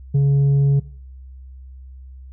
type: tone with tanh clipping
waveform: sine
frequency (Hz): 139.9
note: C#3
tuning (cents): +16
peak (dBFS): -13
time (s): 0.14-0.8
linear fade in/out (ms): 10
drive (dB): 3
effects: noise-tail reverb RT60 0.6 s tail -21 dB re dry + added 65 Hz sine -36 dBFS peak until 2.32 s